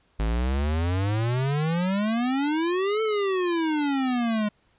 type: exponential two-way sweep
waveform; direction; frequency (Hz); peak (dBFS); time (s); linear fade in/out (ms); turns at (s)
square; up then down; 51.91 to 445.1 to 206.4; -23; 0.19-4.49; 10; 3.02
effects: pink hiss -65 dBFS RMS until 4.78 s + resampled to 8000 Hz